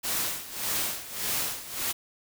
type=noise with tremolo; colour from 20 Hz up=white; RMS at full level=-28 dBFS; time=0.03-1.93 s; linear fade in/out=20 ms; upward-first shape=sine; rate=1.7 Hz; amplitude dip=80%; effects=none